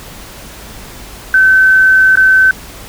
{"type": "tone with dropouts", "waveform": "sine", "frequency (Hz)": 1532, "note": "G6", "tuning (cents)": -40, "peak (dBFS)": -4, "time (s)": [1.34, 2.51], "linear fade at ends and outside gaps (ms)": 2, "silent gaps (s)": [2.156, 2.172], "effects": ["added 50 Hz sine -37 dBFS peak until 2.88 s", "pink hiss -32 dBFS RMS until 2.88 s"]}